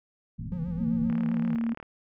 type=low-pass noise; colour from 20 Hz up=white; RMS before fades=-37 dBFS; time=0.38-1.12 s; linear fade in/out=5 ms; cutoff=250 Hz; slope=96 dB/octave
type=tone with vibrato; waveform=triangle; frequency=170.8 Hz; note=F3; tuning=38 cents flat; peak=-28 dBFS; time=0.52-1.55 s; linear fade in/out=0 ms; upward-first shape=sine; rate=7.7 Hz; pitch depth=99 cents each way
type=tone; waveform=sine; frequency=230 Hz; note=A#3; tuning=23 cents flat; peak=-25 dBFS; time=0.8-1.74 s; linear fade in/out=10 ms
type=click train; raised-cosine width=0.5 ms; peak=-26 dBFS; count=28; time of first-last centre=1.1-1.828 s; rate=37.1 Hz
effects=none